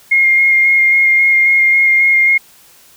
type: tone with vibrato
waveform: sine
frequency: 2134 Hz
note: C7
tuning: 34 cents sharp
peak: -7 dBFS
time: 0.11-2.38 s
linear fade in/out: 10 ms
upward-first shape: square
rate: 3.7 Hz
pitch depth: 11 cents each way
effects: white hiss -45 dBFS RMS until 2.96 s